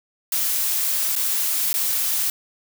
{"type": "noise with dropouts", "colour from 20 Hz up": "blue", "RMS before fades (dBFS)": -22, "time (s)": [0.32, 2.3], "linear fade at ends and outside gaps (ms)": 2, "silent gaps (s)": [[1.154, 1.162], [1.73, 1.74]], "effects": []}